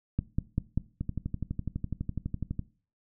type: two click trains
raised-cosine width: 5 ms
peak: -19 / -14 dBFS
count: 20 / 4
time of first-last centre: 1.01-2.593 / 0.19-0.776 s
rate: 12 / 5.12 Hz
effects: noise-tail reverb RT60 0.4 s tail -19 dB re dry